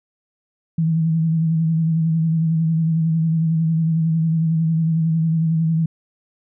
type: tone with vibrato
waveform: sine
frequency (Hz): 162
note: E3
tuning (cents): -30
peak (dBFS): -15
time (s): 0.78-5.86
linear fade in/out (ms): 5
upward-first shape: sine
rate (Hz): 11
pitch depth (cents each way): 37
effects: none